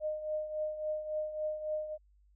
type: tone with tremolo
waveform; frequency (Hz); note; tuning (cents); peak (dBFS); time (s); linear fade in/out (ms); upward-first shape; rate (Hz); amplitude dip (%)
sine; 614; D#5; -23; -30; 0-1.98; 50; triangle; 3.6; 70
effects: added 50 Hz sine -62 dBFS peak until 2.35 s